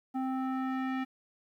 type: tone with low-pass filter sweep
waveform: square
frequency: 261.6 Hz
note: C4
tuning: in tune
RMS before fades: -33 dBFS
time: 0.14-1.05 s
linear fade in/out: 20 ms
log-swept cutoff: 940 to 2200 Hz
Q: 1.7
effects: 11-bit